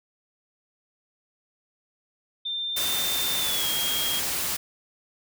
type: tone with pitch glide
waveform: sine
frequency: 3591 to 3255 Hz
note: A7 to G#7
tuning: +35 to -36 cents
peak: -27 dBFS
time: 2.45-4.2 s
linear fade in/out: 10 ms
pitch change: -171 cents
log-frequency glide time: 3.39-3.68 s
type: noise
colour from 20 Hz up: white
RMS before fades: -28 dBFS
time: 2.76-4.57 s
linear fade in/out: 10 ms
effects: none